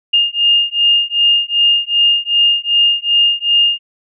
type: beating tone pair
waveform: sine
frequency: 2825 / 2827.6 Hz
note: F7 / F7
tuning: +19 / +21 cents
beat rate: 2.6 Hz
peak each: -13 dBFS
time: 0.13-3.79 s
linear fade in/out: 10 ms
effects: none